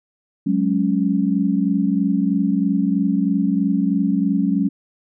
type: chord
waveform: sine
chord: F# suspended second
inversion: none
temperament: just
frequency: 185 / 208.1 / 277.5 Hz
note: F#3 / G#3 / C#4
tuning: 0 / +4 / +2 cents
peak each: -20 dBFS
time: 0.46-4.69 s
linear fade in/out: 10 ms
effects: none